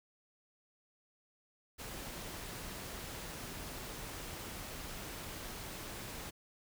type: noise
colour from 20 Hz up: pink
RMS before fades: -45 dBFS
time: 1.78-6.31 s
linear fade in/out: 20 ms
effects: none